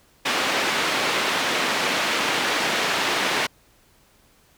white band-pass noise, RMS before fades -23 dBFS, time 0.25-3.47 s, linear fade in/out 10 ms, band 220 to 2900 Hz, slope 12 dB/octave, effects pink hiss -58 dBFS RMS until 4.57 s

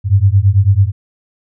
sine beating tone pair, 94.2 / 103.3 Hz, F#2 / G#2, +32 / -9 cents, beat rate 9.1 Hz, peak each -10 dBFS, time 0.04-0.92 s, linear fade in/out 50 ms, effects none

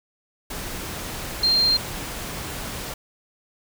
sine tone in noise, 4186 Hz, C8, in tune, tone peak -16 dBFS, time 1.43-1.77 s, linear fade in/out 5 ms, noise pink, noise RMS -32 dBFS, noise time 0.5-2.94 s, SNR +13 dB, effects none

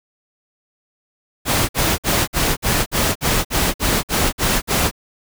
pink noise bursts, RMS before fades -17 dBFS, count 12, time 1.45-4.913 s, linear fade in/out 50 ms, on 240 ms, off 53 ms, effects none

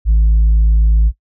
sine tone, 54.1 Hz, A1, 29 cents flat, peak -5 dBFS, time 0.05-1.12 s, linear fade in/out 50 ms, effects noise-tail reverb RT60 0.1 s tail -19 dB re dry + tanh soft clip ceiling -6 dBFS

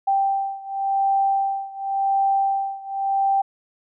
sine beating tone pair, 784 / 784.91 Hz, G5 / G5, 0 / +2 cents, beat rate 0.91 Hz, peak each -21 / -23 dBFS, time 0.07-3.42 s, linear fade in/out 10 ms, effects none

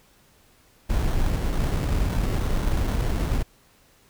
brown noise with sample-and-hold, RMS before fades -23 dBFS, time 0.89-3.43 s, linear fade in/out 10 ms, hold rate 2450 Hz, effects pink hiss -58 dBFS RMS until 4.09 s

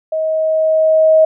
sine tone with level ramp, 633 Hz, D#5, 30 cents sharp, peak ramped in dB -15 to -5 dBFS, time 0.12-1.25 s, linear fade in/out 5 ms, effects none

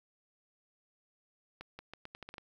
accelerating click train, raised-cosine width 0.3 ms, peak -29 dBFS, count 9, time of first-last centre 1.61-2.382 s, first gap 180 ms, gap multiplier 0.81, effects 10-bit

